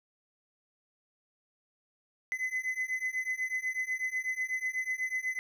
triangle beating tone pair, 2023 / 2031.1 Hz, B6 / B6, +41 / +48 cents, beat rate 8.1 Hz, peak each -33 / -32 dBFS, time 2.32-5.39 s, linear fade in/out 0 ms, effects none

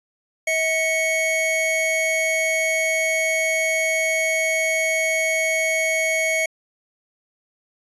square tone pair together, 641.8 / 2217 Hz, E5 / C#7, -46 / 0 cents, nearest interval octave + major sixth, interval 2146 cents, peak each -24 / -21 dBFS, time 0.47-6.46 s, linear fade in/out 5 ms, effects resampled to 24000 Hz

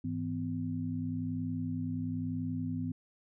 sine tone cluster, 103 / 164 / 254.8 Hz, G#2 / E3 / C4, -14 / -9 / -46 cents, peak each -38 / -38 / -35 dBFS, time 0.04-2.92 s, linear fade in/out 5 ms, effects none

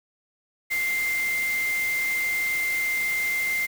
sine tone in noise, 2093 Hz, C7, in tune, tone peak -23 dBFS, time 0.7-3.67 s, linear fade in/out 20 ms, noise white, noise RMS -35 dBFS, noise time 0.7-3.67 s, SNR +9 dB, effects none

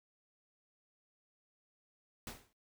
pink noise with exponential decay, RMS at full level -42 dBFS, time 2.27-2.53 s, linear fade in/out 1 ms, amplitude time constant 56 ms, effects noise-tail reverb RT60 0.1 s tail -19 dB re dry

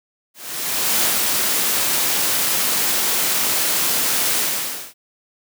white noise with ADSR envelope, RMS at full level -17 dBFS, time 0.34-4.94 s, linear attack 690 ms, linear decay 92 ms, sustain -2 dB, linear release 570 ms, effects high-pass 150 Hz 12 dB/octave

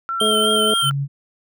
sine tone with pitch glide, 1353 to 1371.1 Hz, E6 to F6, +45 to -32 cents, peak -21 dBFS, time 0.09-0.91 s, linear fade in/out 0 ms, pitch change +23 cents, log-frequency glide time 0.28-0.53 s
square tone with vibrato, 3143 Hz, G7, 4 cents sharp, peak -18 dBFS, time 0.2-0.9 s, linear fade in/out 5 ms, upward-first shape triangle, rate 4 Hz, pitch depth 45 cents each way
harmonic tone, 214.9 Hz, A3, 41 cents flat, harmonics 1 / 2 / 3, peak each -24 / -20 / -25 dBFS, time 0.21-0.74 s, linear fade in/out 2 ms
sine tone, 139.9 Hz, C#3, 16 cents sharp, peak -19 dBFS, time 0.82-1.08 s, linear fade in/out 50 ms
effects none

